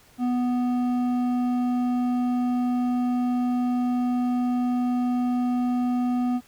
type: tone with hard clipping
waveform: sine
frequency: 246.9 Hz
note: B3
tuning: in tune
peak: -23 dBFS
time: 0.18-6.41 s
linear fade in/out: 50 ms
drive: 8 dB
effects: pink hiss -55 dBFS RMS until 6.47 s